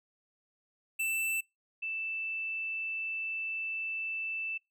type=tone pair in turn; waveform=square / sine; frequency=2659 / 2648 Hz; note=E7 / E7; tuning=+14 / +7 cents; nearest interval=unison; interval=7 cents; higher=first; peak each=-30 / -33 dBFS; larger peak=first; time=0.99-1.41 / 1.82-4.58 s; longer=second; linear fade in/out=10 ms; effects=noise-tail reverb RT60 0.2 s tail -25 dB re dry